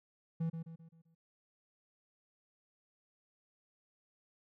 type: tone with echo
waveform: triangle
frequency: 164.1 Hz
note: E3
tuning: 8 cents flat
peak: -30 dBFS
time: 0.4-0.5 s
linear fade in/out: 10 ms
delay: 130 ms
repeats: 5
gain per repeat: -7 dB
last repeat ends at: 1.15 s
effects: none